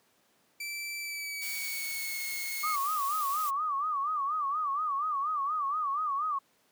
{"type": "tone with pitch glide", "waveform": "sawtooth", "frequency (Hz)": [2330, 2174], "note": ["D7", "C#7"], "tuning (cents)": [-14, -34], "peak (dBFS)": -32, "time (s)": [0.6, 2.76], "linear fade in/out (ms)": 5, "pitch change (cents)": -120, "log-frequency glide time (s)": [0.99, 2.21]}
{"type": "noise", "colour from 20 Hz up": "blue", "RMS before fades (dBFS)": -39, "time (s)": [1.41, 3.51], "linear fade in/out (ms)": 20}
{"type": "tone with vibrato", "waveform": "sine", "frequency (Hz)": 1174.7, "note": "D6", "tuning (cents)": 0, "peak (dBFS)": -28, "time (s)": [2.63, 6.39], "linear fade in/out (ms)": 10, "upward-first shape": "sine", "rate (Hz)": 4.2, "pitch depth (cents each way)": 130}
{"effects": ["pink hiss -68 dBFS RMS until 6.71 s", "high-pass 200 Hz 12 dB/octave"]}